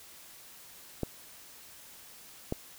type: clicks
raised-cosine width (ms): 2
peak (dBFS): -17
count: 2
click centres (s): 1.033 / 2.524
effects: white hiss -52 dBFS RMS until 2.78 s